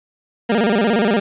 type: tone with vibrato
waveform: 20% pulse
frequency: 216.2 Hz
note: A3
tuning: 30 cents flat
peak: -9 dBFS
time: 0.49-1.2 s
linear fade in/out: 10 ms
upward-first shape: square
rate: 17 Hz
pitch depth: 140 cents each way
effects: resampled to 8000 Hz + 7-bit